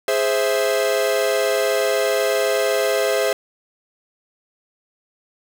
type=chord; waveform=45% pulse; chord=Ab augmented; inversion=none; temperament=equal; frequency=415.3 / 523.3 / 659.3 Hz; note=Ab4 / C5 / E5; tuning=0 / 0 / 0 cents; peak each=-22 / -21 / -22 dBFS; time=0.08-3.33 s; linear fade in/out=2 ms; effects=none